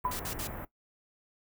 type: band-stop noise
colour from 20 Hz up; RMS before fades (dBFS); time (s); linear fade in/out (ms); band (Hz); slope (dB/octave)
pink; -40; 0.04-0.65; 5; 1800 to 15000; 24
type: tone with exponential decay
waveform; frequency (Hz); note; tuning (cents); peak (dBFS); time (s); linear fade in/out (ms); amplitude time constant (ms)
sine; 1000; B5; +21; -25; 0.05-0.2; 1; 32
type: noise bursts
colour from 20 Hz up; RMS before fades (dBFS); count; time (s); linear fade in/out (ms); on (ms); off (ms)
white; -38; 3; 0.11-0.474; 5; 86; 53
effects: noise-tail reverb RT60 0.1 s tail -17 dB re dry